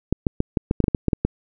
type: clicks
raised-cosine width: 3 ms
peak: -5 dBFS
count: 12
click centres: 0.126 / 0.268 / 0.404 / 0.572 / 0.711 / 0.803 / 0.841 / 0.882 / 0.948 / 1.083 / 1.132 / 1.25 s
effects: none